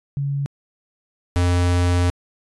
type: tone pair in turn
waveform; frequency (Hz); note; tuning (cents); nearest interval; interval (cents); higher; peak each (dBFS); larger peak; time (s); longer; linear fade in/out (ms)
sine / square; 140.4 / 88.45; C#3 / F2; +22 / +23; minor sixth; 799; first; -20 / -16; second; 0.17-0.46 / 1.36-2.1; second; 0
effects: resampled to 24000 Hz